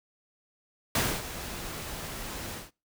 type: noise with ADSR envelope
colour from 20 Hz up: pink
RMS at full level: -25 dBFS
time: 0.95-2.71 s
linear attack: 4 ms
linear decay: 260 ms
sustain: -13 dB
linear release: 170 ms
effects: noise-tail reverb RT60 0.3 s tail -25 dB re dry